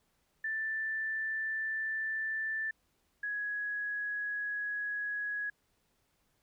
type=tone pair in turn; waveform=sine; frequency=1767 / 1671.3 Hz; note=A6 / G#6; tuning=+7 / +10 cents; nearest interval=minor second; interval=97 cents; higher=first; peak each=-32 / -33 dBFS; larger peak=first; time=0.44-2.71 / 3.23-5.5 s; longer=neither; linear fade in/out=5 ms; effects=pink hiss -75 dBFS RMS until 6.42 s